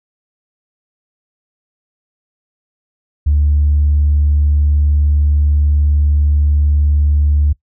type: tone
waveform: sine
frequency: 73.42 Hz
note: D2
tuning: in tune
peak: -8 dBFS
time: 3.26-7.53 s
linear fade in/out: 10 ms
effects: noise-tail reverb RT60 0.1 s tail -22 dB re dry + tanh soft clip ceiling -5 dBFS